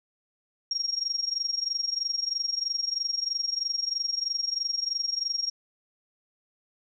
sine tone with amplitude modulation, 5580 Hz, F8, 2 cents flat, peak -23 dBFS, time 0.71-5.5 s, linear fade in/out 2 ms, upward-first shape sine, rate 23.1 Hz, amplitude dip 85%, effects none

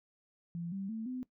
sine tone with pitch steps, 170.5 / 194.73 / 222.4 / 254 Hz, F3 / G3 / A3 / B3, -41 / -11 / +19 / +49 cents, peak -36 dBFS, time 0.55-1.23 s, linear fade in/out 0 ms, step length 170 ms, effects noise-tail reverb RT60 0.1 s tail -18 dB re dry

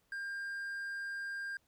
triangle tone, 1600 Hz, G6, 35 cents sharp, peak -36 dBFS, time 0.12-1.57 s, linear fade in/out 2 ms, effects pink hiss -75 dBFS RMS until 1.67 s

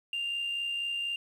sine tone with amplitude modulation, 2794 Hz, F7, in tune, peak -27 dBFS, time 0.13-1.16 s, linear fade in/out 2 ms, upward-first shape sine, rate 64.1 Hz, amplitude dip 40%, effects tanh soft clip ceiling -27 dBFS + 10-bit

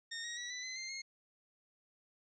15% pulse tone with pitch steps, 1838 / 1886.4 / 1936.1 / 1987.1 / 2039 / 2093 / 2148 Hz, A#6 / A#6 / B6 / B6 / C7 / C7 / C7, -25 / +20 / -35 / +10 / -45 / 0 / +45 cents, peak -34 dBFS, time 0.11-1.02 s, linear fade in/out 10 ms, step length 130 ms, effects resampled to 16000 Hz + 12-bit

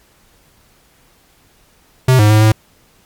square tone with pitch steps, 129.1 / 105.5 / 107.5 / 108.9 Hz, C3 / G#2 / A2 / A2, -23 / +28 / -40 / -17 cents, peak -7 dBFS, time 2.08-2.52 s, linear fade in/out 5 ms, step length 110 ms, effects pink hiss -52 dBFS RMS until 3.05 s + MP3 96 kbps

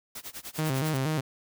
white noise with tremolo, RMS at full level -38 dBFS, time 0.15-0.97 s, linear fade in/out 5 ms, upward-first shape sine, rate 10 Hz, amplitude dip 95%
sawtooth tone with vibrato, 144 Hz, D3, 34 cents flat, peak -22 dBFS, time 0.58-1.21 s, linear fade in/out 10 ms, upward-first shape square, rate 4.2 Hz, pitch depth 140 cents each way
effects none

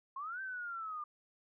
sine linear two-way sweep, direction up then down, 1046.5 to 1568 to 1191 Hz, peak -39 dBFS, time 0.16-1.04 s, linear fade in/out 5 ms, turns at 0.41 s, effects none

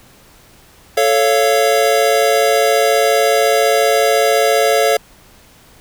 square chord, A augmented, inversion none, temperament equal with one note detuned, 440 / 554.4 / 690 Hz, A4 / C#5 / E#5, 0 / 0 / -21 cents, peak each -16 dBFS, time 0.97-4.97 s, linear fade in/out 5 ms, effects pink hiss -46 dBFS RMS until 5.8 s

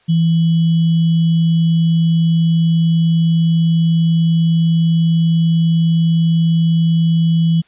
sine tone with sample-and-hold, 164.81 Hz, E3, in tune, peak -10 dBFS, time 0.08-7.62 s, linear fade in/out 20 ms, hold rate 3150 Hz, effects white hiss -55 dBFS RMS until 7.67 s + resampled to 8000 Hz

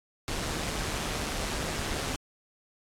pink noise with amplitude modulation, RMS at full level -30 dBFS, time 0.28-2.16 s, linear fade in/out 0 ms, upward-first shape sine, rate 150 Hz, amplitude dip 45%, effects low-pass 9000 Hz 12 dB/octave + AAC 64 kbps

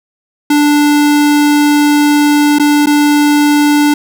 square tone with dropouts, 293.7 Hz, D4, in tune, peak -7 dBFS, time 0.5-3.94 s, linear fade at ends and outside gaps 5 ms, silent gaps 2.586-2.596 / 2.86-2.869 s, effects none

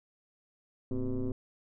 sine tone with frequency modulation, 136.4 Hz, C#3, 28 cents flat, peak -28 dBFS, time 0.91-1.32 s, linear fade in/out 2 ms, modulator 122 Hz, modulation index 2.1, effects tanh soft clip ceiling -27 dBFS

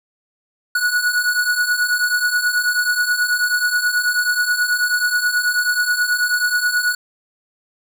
square beating tone pair, 1459 / 1468.3 Hz, F#6 / F#6, -25 / -14 cents, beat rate 9.3 Hz, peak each -22 / -18 dBFS, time 0.75-6.95 s, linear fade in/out 5 ms, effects none

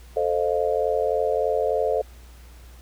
sine chord, F dominant seventh, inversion first, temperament equal with one note detuned, 440 / 523.3 / 615.1 / 698.5 Hz, A4 / C5 / Eb5 / F5, 0 / 0 / -20 / 0 cents, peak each -24 / -25 / -26 / -28 dBFS, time 0.16-2.02 s, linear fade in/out 10 ms, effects added 60 Hz sine -43 dBFS peak until 2.81 s + pink hiss -53 dBFS RMS until 2.81 s

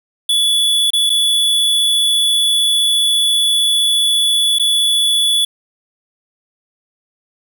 square tone with dropouts, 3431 Hz, A7, 44 cents flat, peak -12 dBFS, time 0.29-5.45 s, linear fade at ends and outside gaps 5 ms, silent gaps 0.905-0.933 / 1.096-1.1 / 4.586-4.596 s, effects none

